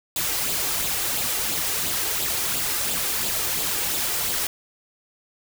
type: noise with flanger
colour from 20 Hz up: white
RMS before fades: -25 dBFS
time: 0.16-4.47 s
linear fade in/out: 2 ms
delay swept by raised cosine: 0.25 to 2.55 ms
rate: 2.9 Hz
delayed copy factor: +0.5
effects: none